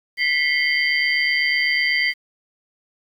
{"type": "tone cluster", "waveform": "sine", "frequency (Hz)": [1982, 2130, 3109, 4680], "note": ["B6", "C7", "G7", "D8"], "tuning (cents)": [6, 30, -15, -7], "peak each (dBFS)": [-20, -21, -28, -26], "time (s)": [0.17, 2.14], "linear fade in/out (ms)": 50, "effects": ["8-bit"]}